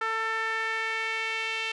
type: tone with band-pass filter sweep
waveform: sawtooth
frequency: 446.2 Hz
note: A4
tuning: 24 cents sharp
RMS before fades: -30 dBFS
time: 0.01-1.72 s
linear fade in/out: 5 ms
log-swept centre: 1500 to 2700 Hz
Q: 2.9
effects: resampled to 24000 Hz

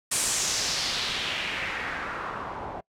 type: noise with low-pass filter sweep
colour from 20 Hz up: white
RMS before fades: -30 dBFS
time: 0.11-2.81 s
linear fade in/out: 10 ms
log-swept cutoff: 9300 to 750 Hz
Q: 2.2
effects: noise-tail reverb RT60 0.1 s tail -24 dB re dry

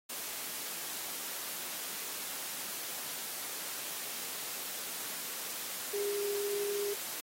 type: tone in noise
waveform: sine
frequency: 406.9 Hz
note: G#4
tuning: 35 cents flat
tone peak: -32 dBFS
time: 5.93-6.94 s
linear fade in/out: 10 ms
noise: white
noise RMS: -40 dBFS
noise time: 0.09-7.21 s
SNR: +5 dB
effects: high-pass 200 Hz 12 dB/octave + AAC 48 kbps

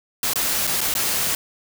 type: noise with dropouts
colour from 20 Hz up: white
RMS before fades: -22 dBFS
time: 0.23-1.35 s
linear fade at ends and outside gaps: 2 ms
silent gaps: 0.335-0.357 / 0.67-0.674 / 0.807-0.813 / 0.94-0.951 s
effects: none

